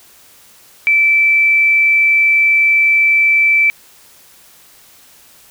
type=tone; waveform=sine; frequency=2324 Hz; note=D7; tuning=19 cents flat; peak=-8 dBFS; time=0.87-3.7 s; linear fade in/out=0 ms; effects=white hiss -45 dBFS RMS until 5.5 s